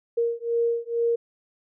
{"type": "beating tone pair", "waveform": "sine", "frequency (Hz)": [466.2, 468.4], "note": ["A#4", "A#4"], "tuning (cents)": [0, 8], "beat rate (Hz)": 2.2, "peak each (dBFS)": -25, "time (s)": [0.17, 1.16], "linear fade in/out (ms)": 10, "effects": []}